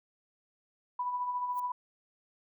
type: tone with tremolo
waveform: sine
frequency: 987.8 Hz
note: B5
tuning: in tune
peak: -29 dBFS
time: 0.99-1.72 s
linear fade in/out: 5 ms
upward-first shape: sine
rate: 14 Hz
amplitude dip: 45%
type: noise with exponential growth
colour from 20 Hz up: violet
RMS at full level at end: -44 dBFS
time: 1.5-1.6 s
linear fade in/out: 5 ms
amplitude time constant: 20 ms
effects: none